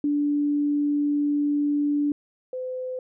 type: tone pair in turn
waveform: sine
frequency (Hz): 291.2 / 510.2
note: D4 / C5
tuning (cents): -15 / -44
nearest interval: minor seventh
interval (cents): 971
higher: second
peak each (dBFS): -20 / -28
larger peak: first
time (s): 0.04-2.12 / 2.53-2.99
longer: first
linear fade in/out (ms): 2
effects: none